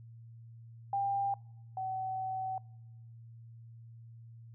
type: tone pair in turn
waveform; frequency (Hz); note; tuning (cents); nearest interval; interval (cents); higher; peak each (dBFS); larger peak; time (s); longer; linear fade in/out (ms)
sine; 795 / 757.7; G5 / F#5; +24 / +41; minor second; 83; first; -29 / -34; first; 0.93-1.34 / 1.77-2.58; second; 2
effects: noise-tail reverb RT60 0.9 s tail -25 dB re dry + added 115 Hz sine -49 dBFS peak until 4.54 s